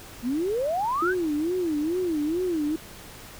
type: exponential sweep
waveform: sine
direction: up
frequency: 223.9 to 1661.2 Hz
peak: -23 dBFS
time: 0.22-1.15 s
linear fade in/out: 50 ms
type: tone with vibrato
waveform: sine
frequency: 329.6 Hz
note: E4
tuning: in tune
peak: -23 dBFS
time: 1.02-2.76 s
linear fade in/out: 5 ms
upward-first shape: sine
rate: 2.3 Hz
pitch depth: 200 cents each way
effects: pink hiss -44 dBFS RMS until 3.39 s